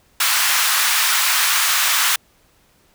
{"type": "high-pass noise", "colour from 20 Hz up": "pink", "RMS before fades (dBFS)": -17, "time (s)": [0.2, 2.16], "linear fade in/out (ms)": 5, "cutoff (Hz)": 1100, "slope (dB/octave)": 24, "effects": ["pink hiss -57 dBFS RMS until 2.94 s"]}